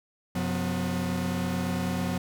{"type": "tone cluster", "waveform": "45% pulse", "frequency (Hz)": [93.2, 130.4, 179.7, 248.7], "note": ["F#2", "C3", "F3", "B3"], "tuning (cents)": [13, -5, 50, 12], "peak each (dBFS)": [-35, -38, -29, -33], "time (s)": [0.35, 2.18], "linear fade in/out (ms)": 5, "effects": []}